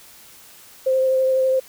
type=tone with vibrato; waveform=sine; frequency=523.3 Hz; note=C5; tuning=in tune; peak=-15 dBFS; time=0.86-1.6 s; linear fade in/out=10 ms; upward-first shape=triangle; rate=12 Hz; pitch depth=15 cents each way; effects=white hiss -46 dBFS RMS until 1.68 s